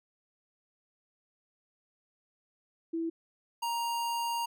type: tone pair in turn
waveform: sine / square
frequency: 329.6 / 936 Hz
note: E4 / A#5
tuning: 0 / +7 cents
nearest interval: octave + tritone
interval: 1807 cents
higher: second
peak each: -30 / -31 dBFS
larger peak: first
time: 2.93-3.1 / 3.62-4.46 s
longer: second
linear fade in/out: 10 ms
effects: none